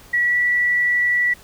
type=tone with pitch glide; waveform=sine; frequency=1934 to 1952 Hz; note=B6 to B6; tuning=-37 to -21 cents; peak=-15 dBFS; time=0.13-1.34 s; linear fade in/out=10 ms; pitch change=+16 cents; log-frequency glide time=0.23-0.38 s; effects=pink hiss -46 dBFS RMS until 1.43 s